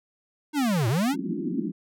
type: linear two-way sweep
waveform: square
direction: down then up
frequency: 311.1 to 106.3 to 311.1 Hz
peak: -22 dBFS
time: 0.53-1.16 s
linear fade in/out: 50 ms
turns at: 0.88 s
type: band-pass noise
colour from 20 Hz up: pink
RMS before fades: -29 dBFS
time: 1.13-1.72 s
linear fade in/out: 20 ms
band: 170 to 360 Hz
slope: 96 dB/octave
effects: none